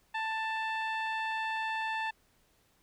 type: tone with low-pass filter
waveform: 15% pulse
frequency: 884 Hz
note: A5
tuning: 8 cents sharp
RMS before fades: -34 dBFS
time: 0.14-2.11 s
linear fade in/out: 10 ms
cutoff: 2600 Hz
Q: 0.64
effects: pink hiss -69 dBFS RMS until 2.82 s